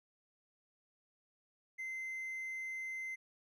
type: tone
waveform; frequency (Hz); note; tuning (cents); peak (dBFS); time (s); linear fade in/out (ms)
triangle; 2070; C7; -19; -37; 1.78-3.16; 20
effects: tanh soft clip ceiling -34 dBFS